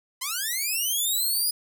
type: linear sweep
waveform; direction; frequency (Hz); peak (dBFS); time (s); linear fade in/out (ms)
5% pulse; up; 987.8 to 4978; -16; 0.21-1.51; 10
effects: none